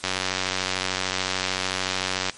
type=click train; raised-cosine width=0.2 ms; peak=-6 dBFS; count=212; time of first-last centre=0.04-2.297 s; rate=93.5 Hz; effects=white hiss -44 dBFS RMS until 2.37 s + MP3 48 kbps